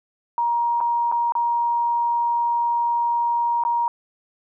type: tone with dropouts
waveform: sine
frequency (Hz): 944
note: A#5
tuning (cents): +22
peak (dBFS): -18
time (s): 0.38-3.88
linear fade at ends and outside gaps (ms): 1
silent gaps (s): 0.804-0.811 / 1.116-1.123 / 1.322-1.352 / 3.637-3.65
effects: none